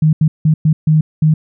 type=tone bursts at uneven times; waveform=sine; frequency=155.56 Hz; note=D#3; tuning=in tune; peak=-7 dBFS; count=6; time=0.02-0.13 / 0.21-0.28 / 0.45-0.54 / 0.65-0.73 / 0.87-1.01 / 1.22-1.34 s; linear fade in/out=5 ms; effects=none